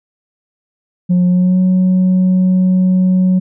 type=tone with pitch glide; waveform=sine; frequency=179.1 to 184.77 Hz; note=F3 to F#3; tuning=+44 to -2 cents; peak=-6 dBFS; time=1.09-3.4 s; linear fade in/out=20 ms; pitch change=+54 cents; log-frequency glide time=1.29-1.59 s; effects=tanh soft clip ceiling -7 dBFS